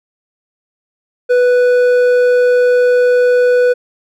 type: tone with hard clipping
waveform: sine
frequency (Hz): 493.9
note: B4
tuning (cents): 0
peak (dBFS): -9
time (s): 1.29-3.74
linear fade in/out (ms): 20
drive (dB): 6
effects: none